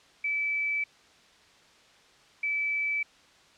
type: tone pair in turn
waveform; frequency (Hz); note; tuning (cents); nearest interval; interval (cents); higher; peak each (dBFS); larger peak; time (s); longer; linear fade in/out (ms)
sine; 2308 / 2308; D7 / D7; -31 / -31; unison; 0; neither; -26; neither; 0.24-0.84 / 2.43-3.03; neither; 5
effects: white hiss -58 dBFS RMS until 3.57 s + low-pass 5000 Hz 12 dB/octave